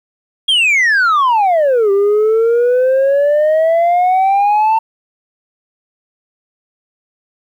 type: exponential two-way sweep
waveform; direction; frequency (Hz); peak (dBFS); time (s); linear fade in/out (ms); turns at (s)
sine; down then up; 3322 to 392 to 900; -6; 0.48-4.79; 10; 1.91
effects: tanh soft clip ceiling -8 dBFS + 8-bit